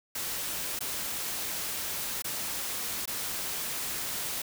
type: noise with dropouts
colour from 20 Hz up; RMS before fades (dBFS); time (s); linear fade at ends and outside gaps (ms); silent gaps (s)
white; -34; 0.15-4.42; 5; 0.791-0.806 / 2.222-2.243 / 3.057-3.075
effects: none